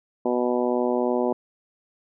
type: harmonic tone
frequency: 123.1 Hz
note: B2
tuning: 5 cents flat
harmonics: 2 / 3 / 4 / 5 / 6 / 7 / 8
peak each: -26 / -25 / -27 / -28 / -33 / -33 / -35 dBFS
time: 0.25-1.33 s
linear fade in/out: 5 ms
effects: none